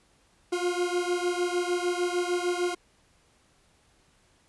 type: beating tone pair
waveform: 40% pulse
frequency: 352.2 / 358.8 Hz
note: F4 / F4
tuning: +15 / +47 cents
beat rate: 6.6 Hz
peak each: -27 / -29 dBFS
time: 0.52-2.75 s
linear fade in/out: 10 ms
effects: pink hiss -64 dBFS RMS until 4.48 s + resampled to 24000 Hz